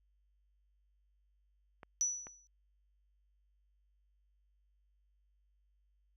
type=clicks; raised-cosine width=0.5 ms; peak=-34 dBFS; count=2; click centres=1.832 / 2.269 s
type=tone with exponential decay; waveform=sine; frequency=5920 Hz; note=F#8; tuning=in tune; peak=-27 dBFS; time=2.01-2.47 s; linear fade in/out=0 ms; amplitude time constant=100 ms
effects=added 50 Hz sine -70 dBFS peak until 6.16 s